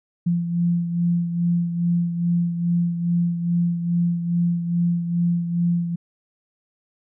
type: beating tone pair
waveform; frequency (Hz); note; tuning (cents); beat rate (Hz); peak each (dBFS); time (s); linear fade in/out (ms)
sine; 171.9 / 174.3; F3 / F3; -27 / -3; 2.4; -19 / -27; 0.26-5.96; 10
effects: none